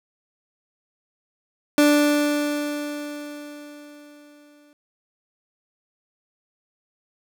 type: tone with exponential decay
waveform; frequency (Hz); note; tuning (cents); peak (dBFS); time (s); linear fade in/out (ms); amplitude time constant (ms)
30% pulse; 293.7; D4; 0; -10; 1.78-4.73; 1; 640
effects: none